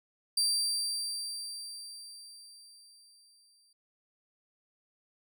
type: tone with exponential decay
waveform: 30% pulse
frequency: 4697 Hz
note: D8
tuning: 1 cent flat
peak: -22 dBFS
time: 0.37-3.73 s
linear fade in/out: 5 ms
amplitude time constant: 730 ms
effects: none